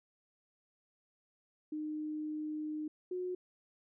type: tone pair in turn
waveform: sine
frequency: 305.8 / 363.7 Hz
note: D#4 / F#4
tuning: -30 / -30 cents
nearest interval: minor third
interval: 300 cents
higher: second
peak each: -36 / -35 dBFS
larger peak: second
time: 1.72-2.88 / 3.11-3.35 s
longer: first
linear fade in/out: 5 ms
effects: none